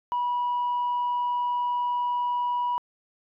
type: tone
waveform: sine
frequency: 975 Hz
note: B5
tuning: 23 cents flat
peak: -22 dBFS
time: 0.12-2.78 s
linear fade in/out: 0 ms
effects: tanh soft clip ceiling -21 dBFS